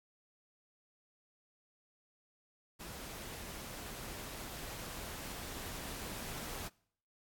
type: noise with level ramp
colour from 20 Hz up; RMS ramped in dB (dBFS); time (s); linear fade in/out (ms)
pink; -47 to -43; 2.79-6.69; 20
effects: noise-tail reverb RT60 0.6 s tail -24 dB re dry + AAC 64 kbps